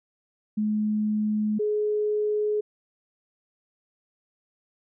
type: tone pair in turn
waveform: sine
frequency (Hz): 212.6 / 421.5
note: G#3 / G#4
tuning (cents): +41 / +26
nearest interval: octave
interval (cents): 1185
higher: second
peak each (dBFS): -22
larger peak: neither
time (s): 0.57-1.59 / 1.59-2.61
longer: neither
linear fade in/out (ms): 10
effects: none